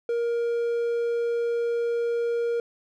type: tone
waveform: triangle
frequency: 470 Hz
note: A#4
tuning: 14 cents sharp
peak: -21 dBFS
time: 0.09-2.6 s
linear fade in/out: 2 ms
effects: none